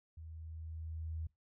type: tone with level ramp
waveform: sine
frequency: 80.3 Hz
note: E2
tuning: 45 cents flat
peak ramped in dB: -47 to -37 dBFS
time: 0.17-1.27 s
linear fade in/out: 5 ms
effects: noise-tail reverb RT60 0.2 s tail -24 dB re dry